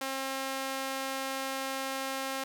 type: tone with high-pass filter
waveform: sawtooth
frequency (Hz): 267.7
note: C4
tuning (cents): +40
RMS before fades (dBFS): -35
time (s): 0.01-2.44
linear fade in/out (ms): 5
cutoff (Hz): 540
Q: 0.63
effects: none